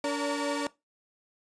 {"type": "tone cluster", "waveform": "30% pulse", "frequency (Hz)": [287.4, 463.6, 570, 916], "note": ["D4", "A#4", "C#5", "A#5"], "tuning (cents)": [-37, -10, 48, -31], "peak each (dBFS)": [-28, -34, -32, -34], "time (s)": [0.04, 0.67], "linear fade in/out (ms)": 2, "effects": ["noise-tail reverb RT60 0.2 s tail -19 dB re dry", "resampled to 22050 Hz"]}